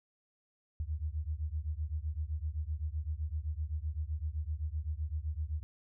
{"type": "beating tone pair", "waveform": "sine", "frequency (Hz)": [73.5, 81.3], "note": ["D2", "E2"], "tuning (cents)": [2, -23], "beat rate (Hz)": 7.8, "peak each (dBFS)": [-36, -37], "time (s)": [0.8, 5.63], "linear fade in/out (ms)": 0, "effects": []}